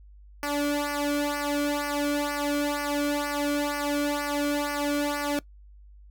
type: tone with flanger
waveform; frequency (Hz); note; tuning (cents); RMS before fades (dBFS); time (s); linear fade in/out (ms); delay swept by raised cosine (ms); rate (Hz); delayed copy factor
sawtooth; 290; D4; -22; -27; 0.43-5.39; 0; 0.27 to 1.1; 2.1; -0.9
effects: noise-tail reverb RT60 0.1 s tail -21 dB re dry + added 50 Hz sine -47 dBFS peak until 6.1 s